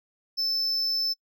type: tone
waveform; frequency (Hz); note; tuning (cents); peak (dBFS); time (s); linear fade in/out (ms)
triangle; 5274; E8; 0; -23; 0.37-1.14; 20
effects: noise-tail reverb RT60 0.1 s tail -26 dB re dry